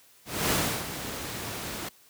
pink noise with ADSR envelope, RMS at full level -24 dBFS, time 0.25-1.89 s, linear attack 260 ms, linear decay 330 ms, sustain -11 dB, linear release 6 ms, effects white hiss -58 dBFS RMS until 2.09 s + high-pass 80 Hz 12 dB/octave

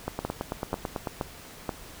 two click trains, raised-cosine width 1 ms, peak -15 / -14 dBFS, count 10 / 4, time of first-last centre 0.08-1.072 / 0.25-1.692 s, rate 9.07 / 2.08 Hz, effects pink hiss -46 dBFS RMS until 2 s

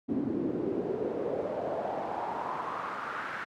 brown noise with band-pass filter sweep, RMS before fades -33 dBFS, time 0.08-3.45 s, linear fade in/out 20 ms, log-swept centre 260 to 1600 Hz, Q 3.4, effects high-pass 150 Hz 12 dB/octave

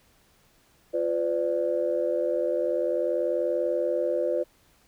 sine chord, B diminished, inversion second, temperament equal with one note detuned, 349.2 / 506.9 / 587.3 Hz, F4 / B4 / D5, 0 / +45 / 0 cents, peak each -29 / -26 / -27 dBFS, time 0.93-4.44 s, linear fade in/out 20 ms, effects tanh soft clip ceiling -14 dBFS + pink hiss -62 dBFS RMS until 4.87 s

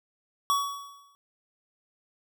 square tone with exponential decay, 1127 Hz, C#6, 28 cents sharp, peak -21 dBFS, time 0.5-1.15 s, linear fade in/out 0 ms, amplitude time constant 140 ms, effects none

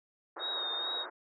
white band-pass noise, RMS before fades -43 dBFS, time 0.36-1.1 s, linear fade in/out 10 ms, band 340 to 1600 Hz, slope 48 dB/octave
sine tone with vibrato, 3729 Hz, A#7, in tune, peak -33 dBFS, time 0.39-1.06 s, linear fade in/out 50 ms, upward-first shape sine, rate 2.3 Hz, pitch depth 34 cents each way
effects none

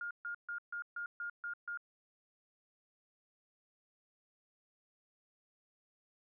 sine tone bursts, 1416 Hz, F6, 23 cents sharp, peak -38 dBFS, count 8, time 0.01-1.774 s, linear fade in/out 2 ms, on 98 ms, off 140 ms, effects none

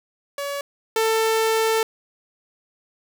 sawtooth tone pair in turn, 566 / 445.1 Hz, C#5 / A4, +36 / +20 cents, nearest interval major third, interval 416 cents, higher first, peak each -22 / -14 dBFS, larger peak second, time 0.38-0.61 / 0.96-1.83 s, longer second, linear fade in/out 2 ms, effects none

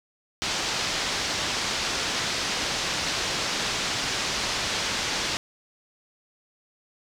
white low-pass noise, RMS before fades -28 dBFS, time 0.42-5.37 s, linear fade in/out 0 ms, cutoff 5900 Hz, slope 24 dB/octave, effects none

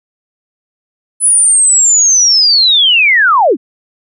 sine linear sweep, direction down, 10100 to 207.7 Hz, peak -5 dBFS, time 1.2-3.57 s, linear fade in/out 50 ms, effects none

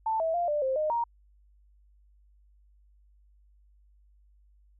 sine tone with pitch steps, 885 / 650 / 696 / 593 / 527 / 614 / 938 Hz, A5 / E5 / F5 / D5 / C5 / D#5 / A#5, +10 / -24 / -6 / +17 / +12 / -23 / +11 cents, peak -25 dBFS, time 0.06-1.04 s, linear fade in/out 5 ms, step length 140 ms, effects added 50 Hz sine -58 dBFS peak until 4.79 s

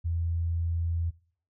sine tone, 84 Hz, E2, 33 cents sharp, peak -26 dBFS, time 0.04-1.11 s, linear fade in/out 20 ms, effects noise-tail reverb RT60 0.5 s tail -21 dB re dry

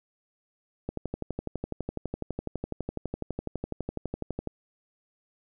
click train, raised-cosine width 2 ms, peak -18 dBFS, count 44, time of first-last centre 0.89-4.473 s, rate 12 Hz, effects none

